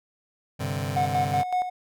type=chord; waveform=sawtooth; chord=G suspended fourth; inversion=none; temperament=just; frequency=98 / 130.67 / 147 Hz; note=G2 / C3 / D3; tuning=0 / -2 / +2 cents; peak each=-27 dBFS; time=0.59-1.43 s; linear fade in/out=20 ms
type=tone with tremolo; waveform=triangle; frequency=730 Hz; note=F#5; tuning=24 cents flat; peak=-19 dBFS; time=0.96-1.7 s; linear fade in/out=10 ms; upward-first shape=square; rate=5.3 Hz; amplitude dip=60%
effects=none